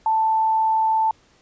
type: tone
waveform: sine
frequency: 883 Hz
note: A5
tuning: 6 cents sharp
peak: -16 dBFS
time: 0.06-1.11 s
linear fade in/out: 2 ms
effects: pink hiss -57 dBFS RMS until 1.41 s + resampled to 16000 Hz